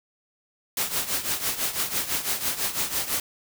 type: noise with tremolo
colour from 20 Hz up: white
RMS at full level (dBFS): -24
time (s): 0.77-3.2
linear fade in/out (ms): 2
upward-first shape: triangle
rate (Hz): 6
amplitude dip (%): 80
effects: none